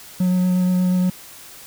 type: tone with vibrato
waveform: triangle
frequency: 182.1 Hz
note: F#3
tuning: 27 cents flat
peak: -13 dBFS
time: 0.2-1.1 s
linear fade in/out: 5 ms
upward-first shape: sine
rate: 8.4 Hz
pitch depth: 11 cents each way
effects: white hiss -41 dBFS RMS until 1.66 s